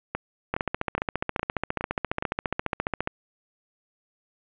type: two click trains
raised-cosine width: 0.5 ms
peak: -10 / -12 dBFS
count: 38 / 6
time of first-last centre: 0.54-3.074 / 0.15-2.225 s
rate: 14.6 / 2.41 Hz
effects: resampled to 8000 Hz + 7-bit